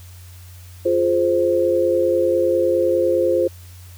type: chord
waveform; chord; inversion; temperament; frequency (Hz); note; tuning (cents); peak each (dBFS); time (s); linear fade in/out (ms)
sine; F minor; none; just; 349.2 / 419.1 / 523.8; F4 / Ab4 / C5; 0 / +16 / +2; -19 / -23 / -17; 0.85-3.48; 10
effects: added 90 Hz sine -38 dBFS peak until 3.97 s + white hiss -48 dBFS RMS until 3.97 s